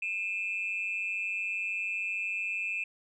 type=tone pair together; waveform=sine; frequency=2435 / 2628 Hz; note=D#7 / E7; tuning=-38 / -6 cents; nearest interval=minor second; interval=132 cents; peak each=-33 / -32 dBFS; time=0.02-2.84 s; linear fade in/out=5 ms; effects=tanh soft clip ceiling -24 dBFS